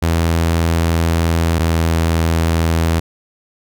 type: tone pair in turn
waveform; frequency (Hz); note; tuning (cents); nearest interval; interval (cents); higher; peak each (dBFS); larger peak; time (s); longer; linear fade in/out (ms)
sawtooth; 83 / 82.28; E2 / E2; +12 / -3; unison; 15; first; -9; neither; 0.02-1.59 / 1.59-3; first; 10
effects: none